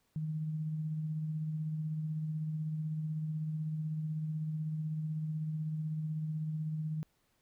sine tone with tremolo, 155.56 Hz, D#3, in tune, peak -32 dBFS, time 0.16-7.03 s, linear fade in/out 0 ms, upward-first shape sine, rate 16 Hz, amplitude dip 30%, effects pink hiss -75 dBFS RMS until 7.41 s

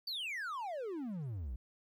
triangle exponential sweep, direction down, 4688 to 54.6 Hz, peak -36 dBFS, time 0.07-1.56 s, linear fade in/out 5 ms, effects 13-bit

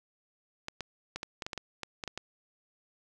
clicks, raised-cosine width 0.2 ms, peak -19 dBFS, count 12, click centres 0.684 / 0.807 / 1.16 / 1.231 / 1.422 / 1.465 / 1.532 / 1.577 / 1.833 / 2.038 / 2.077 / 2.176 s, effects none

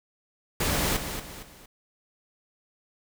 pink noise with echo, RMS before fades -26 dBFS, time 0.6-0.97 s, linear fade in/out 5 ms, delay 230 ms, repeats 3, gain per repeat -8 dB, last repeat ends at 1.66 s, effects none

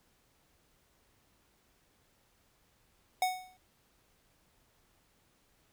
square tone with exponential decay, 740 Hz, F#5, in tune, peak -25 dBFS, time 3.22-3.57 s, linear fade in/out 2 ms, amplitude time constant 75 ms, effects pink hiss -70 dBFS RMS until 5.72 s

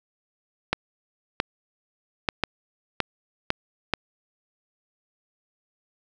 clicks, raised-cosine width 0.3 ms, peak -5 dBFS, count 7, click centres 0.73 / 1.401 / 2.288 / 2.437 / 3.003 / 3.504 / 3.937 s, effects none

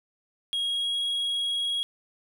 triangle tone with pitch glide, 3284 to 3307 Hz, G#7 to G#7, -20 to -8 cents, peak -24 dBFS, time 0.53-1.83 s, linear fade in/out 0 ms, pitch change +12 cents, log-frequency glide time 0.63-1.01 s, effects none

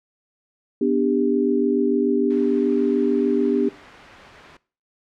sine chord, G major, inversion first, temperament equal with one note detuned, 246.9 / 293.7 / 397 Hz, B3 / D4 / G4, 0 / 0 / +22 cents, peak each -21 dBFS, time 0.81-3.69 s, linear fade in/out 5 ms
white noise, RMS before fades -38 dBFS, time 2.3-4.57 s, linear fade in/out 5 ms
effects noise-tail reverb RT60 0.4 s tail -20 dB re dry + low-pass 2000 Hz 12 dB/octave

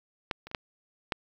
clicks, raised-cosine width 0.3 ms, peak -13 / -28 / -29 / -13 / -12 dBFS, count 5, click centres 0.312 / 0.47 / 0.514 / 0.548 / 1.122 s, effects 9-bit

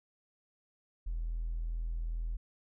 triangle tone with tanh clipping, 41.2 Hz, E1, in tune, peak -32 dBFS, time 1.06-2.37 s, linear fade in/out 10 ms, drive 1 dB, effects none

